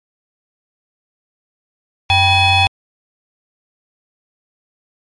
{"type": "tone with frequency modulation", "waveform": "sine", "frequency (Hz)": 1661.2, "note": "G#6", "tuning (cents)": 0, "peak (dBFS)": -7, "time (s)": [2.1, 2.67], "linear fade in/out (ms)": 0, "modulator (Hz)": 877, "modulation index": 2.3, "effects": ["tanh soft clip ceiling -7 dBFS", "MP3 48 kbps"]}